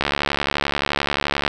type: click train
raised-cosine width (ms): 0.3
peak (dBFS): -3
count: 106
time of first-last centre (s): 0.01-1.479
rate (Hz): 71.5
effects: none